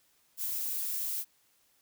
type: noise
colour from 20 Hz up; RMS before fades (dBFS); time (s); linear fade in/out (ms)
violet; -34; 0.37-1.25; 50
effects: white hiss -69 dBFS RMS until 1.81 s